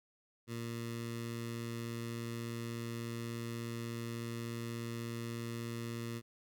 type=tone with notch filter; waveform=15% pulse; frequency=116.54 Hz; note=A#2; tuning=in tune; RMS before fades=-41 dBFS; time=0.47-6.22 s; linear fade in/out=50 ms; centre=740 Hz; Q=0.82; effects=none